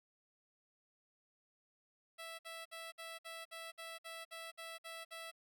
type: tone bursts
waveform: 10% pulse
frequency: 659.3 Hz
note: E5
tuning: in tune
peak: -38 dBFS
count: 12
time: 2.18-5.316 s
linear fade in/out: 20 ms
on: 210 ms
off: 56 ms
effects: none